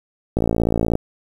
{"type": "click train", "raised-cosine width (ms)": 2, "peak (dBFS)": -5, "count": 34, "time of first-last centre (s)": [0.37, 0.954], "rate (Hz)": 56.5, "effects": ["7-bit"]}